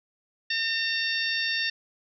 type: harmonic tone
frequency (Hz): 909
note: A#5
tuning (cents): -44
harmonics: 2 / 3 / 4 / 5 / 6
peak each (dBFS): -29 / -31 / -32 / -33 / -34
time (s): 0.5-1.7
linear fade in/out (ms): 5
effects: none